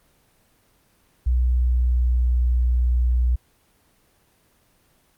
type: tone with pitch glide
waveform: sine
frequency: 61.74 to 61 Hz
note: B1 to B1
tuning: 0 to -21 cents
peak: -16 dBFS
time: 1.26-3.36 s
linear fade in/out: 10 ms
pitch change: -21 cents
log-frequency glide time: 1.36-2.3 s
effects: pink hiss -61 dBFS RMS until 5.17 s + Opus 24 kbps